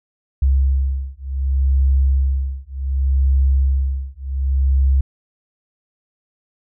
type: beating tone pair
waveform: sine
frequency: 66.9 / 67.57 Hz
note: C2 / C#2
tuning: +39 / -44 cents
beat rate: 0.67 Hz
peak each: -17 dBFS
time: 0.42-5.01 s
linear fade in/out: 5 ms
effects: none